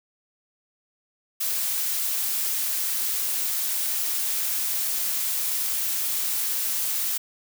blue noise, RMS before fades -26 dBFS, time 1.4-7.18 s, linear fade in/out 10 ms, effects none

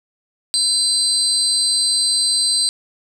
sine tone cluster, 4080 / 4675 / 8320 Hz, C8 / D8 / C9, -44 / -9 / -11 cents, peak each -19 dBFS, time 0.54-2.69 s, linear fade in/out 0 ms, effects 7-bit

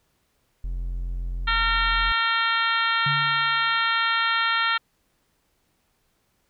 triangle tone, 43.65 Hz, F1, in tune, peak -24 dBFS, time 0.64-2.12 s, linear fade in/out 0 ms
harmonic tone, 457 Hz, A#4, 34 cents flat, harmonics 2 / 3 / 4 / 5 / 6 / 7 / 8 / 9, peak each -32 / -23 / -26 / -31 / -33 / -29 / -33 / -35 dBFS, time 1.47-4.78 s, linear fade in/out 10 ms
sine tone with exponential decay, 144.4 Hz, D3, 29 cents flat, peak -24 dBFS, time 3.06-3.94 s, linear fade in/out 5 ms, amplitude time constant 190 ms
effects pink hiss -69 dBFS RMS until 6.49 s

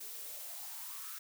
blue noise with high-pass filter sweep, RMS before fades -45 dBFS, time 0-1.19 s, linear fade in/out 10 ms, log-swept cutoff 370 to 1400 Hz, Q 5.6, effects none

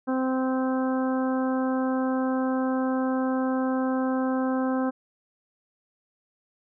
harmonic tone, 260 Hz, C4, 11 cents flat, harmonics 1 / 2 / 3 / 4 / 5 / 6, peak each -24 / -30 / -34 / -36 / -38 / -40 dBFS, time 0.07-4.91 s, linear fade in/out 20 ms, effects none

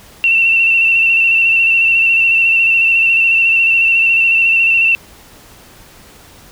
sine tone with vibrato, 2700 Hz, E7, 41 cents sharp, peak -8 dBFS, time 0.24-4.95 s, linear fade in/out 0 ms, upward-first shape square, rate 14 Hz, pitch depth 24 cents each way, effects pink hiss -41 dBFS RMS until 6.51 s

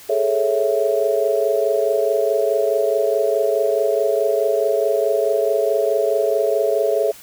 sine chord, A major seventh, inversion third, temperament equal, 415.3 / 440 / 554.4 / 659.3 Hz, G#4 / A4 / C#5 / E5, 0 / 0 / 0 / 0 cents, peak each -21 dBFS, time 0.09-7.12 s, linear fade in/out 10 ms, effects white hiss -42 dBFS RMS until 7.22 s

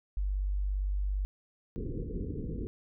sine tone, 48.78 Hz, G1, 8 cents flat, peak -28 dBFS, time 0.17-1.25 s, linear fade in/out 0 ms
pink low-pass noise, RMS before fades -36 dBFS, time 1.76-2.67 s, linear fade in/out 0 ms, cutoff 480 Hz, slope 96 dB/octave
effects none

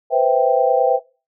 sine chord, C major seventh, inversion third, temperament equal, 493.9 / 523.3 / 659.3 / 784 Hz, B4 / C5 / E5 / G5, 0 / 0 / 0 / 0 cents, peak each -18 dBFS, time 0.1-1 s, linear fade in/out 50 ms, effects noise-tail reverb RT60 0.3 s tail -20 dB re dry

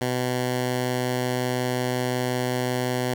10% pulse tone, 125.5 Hz, B2, 28 cents sharp, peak -15 dBFS, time 0.01-3.14 s, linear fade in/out 5 ms, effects none

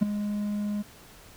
triangle tone with ADSR envelope, 207.1 Hz, G#3, 5 cents flat, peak -13 dBFS, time 0.01-0.83 s, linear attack 16 ms, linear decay 9 ms, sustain -12 dB, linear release 21 ms, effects pink hiss -51 dBFS RMS until 1.36 s

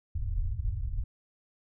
pink low-pass noise, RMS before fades -31 dBFS, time 0.15-1.04 s, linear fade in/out 5 ms, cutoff 110 Hz, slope 48 dB/octave, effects none

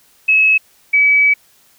sine tone pair in turn, 2578 / 2285 Hz, E7 / D7, -39 / -48 cents, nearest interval major second, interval 209 cents, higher first, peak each -8 dBFS, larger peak neither, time 0.28-0.58 / 0.93-1.34 s, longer second, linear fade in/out 10 ms, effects white hiss -52 dBFS RMS until 1.78 s

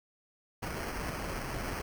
pink noise with sample-and-hold, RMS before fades -37 dBFS, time 0.62-1.82 s, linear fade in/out 10 ms, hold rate 3675 Hz, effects none

